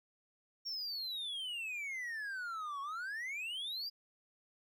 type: exponential two-way sweep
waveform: triangle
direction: down then up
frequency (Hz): 5588 to 1091 to 4929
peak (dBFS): -37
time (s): 0.65-3.9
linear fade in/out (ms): 20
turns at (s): 2.81
effects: none